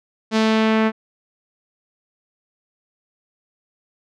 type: tone with low-pass filter sweep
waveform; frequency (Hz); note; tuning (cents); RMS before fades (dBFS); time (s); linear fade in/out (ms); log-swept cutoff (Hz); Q
sawtooth; 220; A3; 0; -17; 0.31-0.92; 50; 5200 to 2000; 1.2
effects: none